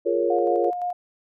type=chord; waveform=sine; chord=Bb minor seventh; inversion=second; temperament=equal; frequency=349.2 / 415.3 / 466.2 / 554.4 Hz; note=F4 / Ab4 / Bb4 / Db5; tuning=0 / 0 / 0 / 0 cents; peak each=-24 / -27 / -24 / -25 dBFS; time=0.05-0.71 s; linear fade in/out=20 ms
type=tone with tremolo; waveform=sine; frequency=713 Hz; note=F5; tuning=36 cents sharp; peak=-23 dBFS; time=0.3-0.93 s; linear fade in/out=5 ms; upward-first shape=square; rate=5.8 Hz; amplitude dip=35%
effects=none